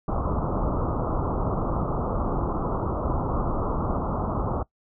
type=low-pass noise; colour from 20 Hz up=pink; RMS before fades=-26 dBFS; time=0.08-4.63 s; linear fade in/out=5 ms; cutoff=1300 Hz; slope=96 dB/octave; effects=noise-tail reverb RT60 0.1 s tail -21 dB re dry